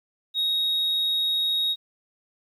sine tone, 3767 Hz, A#7, 17 cents sharp, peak -19 dBFS, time 0.34-1.76 s, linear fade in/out 50 ms, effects tanh soft clip ceiling -20 dBFS + 10-bit

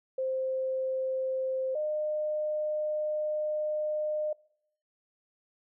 sine tone pair in turn, 523.3 / 608.5 Hz, C5 / D#5, 0 / -39 cents, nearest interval minor third, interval 261 cents, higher second, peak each -28 / -28 dBFS, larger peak neither, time 0.18-1.75 / 1.75-4.33 s, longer second, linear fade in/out 5 ms, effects noise-tail reverb RT60 0.7 s tail -24 dB re dry

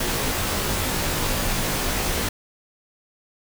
pink noise with comb filter, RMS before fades -24 dBFS, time 0-2.29 s, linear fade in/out 5 ms, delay 18 ms, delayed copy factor -0.9, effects none

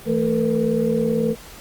sine tone cluster, 164 / 222.9 / 450.7 / 489.4 Hz, E3 / A3 / A4 / B4, -9 / +23 / +42 / -16 cents, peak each -26 / -21 / -22 / -23 dBFS, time 0.05-1.36 s, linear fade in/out 50 ms, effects pink hiss -41 dBFS RMS until 1.6 s + Opus 32 kbps

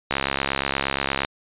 click train, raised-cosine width 0.3 ms, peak -5 dBFS, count 79, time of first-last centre 0.11-1.249 s, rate 68.5 Hz, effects resampled to 8000 Hz

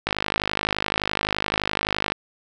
click train, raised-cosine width 0.3 ms, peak -5 dBFS, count 107, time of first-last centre 0.07-2.12 s, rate 51.7 Hz, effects none

